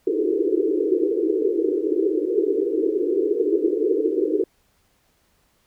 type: band-pass noise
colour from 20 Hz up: white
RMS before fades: -21 dBFS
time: 0.07-4.44 s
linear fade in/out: 2 ms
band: 310 to 460 Hz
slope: 96 dB/octave
effects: pink hiss -64 dBFS RMS until 5.66 s